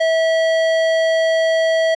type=tone; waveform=square; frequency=650 Hz; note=E5; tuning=24 cents flat; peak=-14 dBFS; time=0-1.95 s; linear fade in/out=10 ms; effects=low-pass 4000 Hz 12 dB/octave